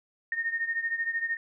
sine beating tone pair, 1836 / 1849 Hz, A#6 / A#6, -27 / -15 cents, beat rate 13 Hz, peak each -29 / -33 dBFS, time 0.32-1.37 s, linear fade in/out 2 ms, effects none

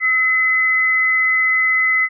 sine tone pair together, 1303.4 / 2029 Hz, E6 / B6, -20 / +46 cents, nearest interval minor sixth, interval 766 cents, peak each -25 / -13 dBFS, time 0-2.09 s, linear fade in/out 50 ms, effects none

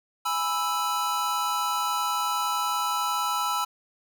square chord, E major, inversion first, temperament equal, 830.6 / 987.8 / 1318.5 Hz, G#5 / B5 / E6, 0 / 0 / 0 cents, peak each -33 / -30 / -28 dBFS, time 0.25-3.65 s, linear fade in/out 10 ms, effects none

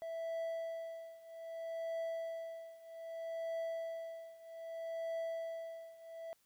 triangle tone with tremolo, 659.3 Hz, E5, in tune, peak -34 dBFS, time 0.02-6.33 s, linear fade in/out 0 ms, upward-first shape triangle, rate 0.63 Hz, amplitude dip 90%, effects white hiss -74 dBFS RMS until 6.45 s

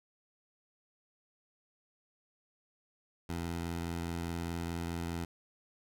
15% pulse tone with vibrato, 84.8 Hz, E2, 50 cents sharp, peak -29 dBFS, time 3.29-5.25 s, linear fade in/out 5 ms, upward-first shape square, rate 19 Hz, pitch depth 20 cents each way, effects none

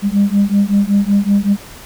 sine beating tone pair, 198.7 / 204 Hz, G3 / G#3, +24 / -31 cents, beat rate 5.3 Hz, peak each -12 dBFS, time 0.02-1.57 s, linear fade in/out 50 ms, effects tanh soft clip ceiling -5 dBFS + pink hiss -36 dBFS RMS until 1.85 s

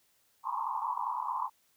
white band-pass noise, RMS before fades -34 dBFS, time 0.43-1.5 s, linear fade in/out 50 ms, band 850 to 1100 Hz, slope 96 dB/octave, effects white hiss -70 dBFS RMS until 1.76 s

